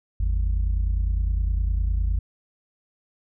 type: tone pair together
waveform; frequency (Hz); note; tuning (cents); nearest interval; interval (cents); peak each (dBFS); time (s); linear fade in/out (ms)
sine; 50.21 / 80; G1 / D#2; +42 / +49; minor sixth; 807; -19 / -24; 0.2-2.19; 5
effects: tanh soft clip ceiling -17 dBFS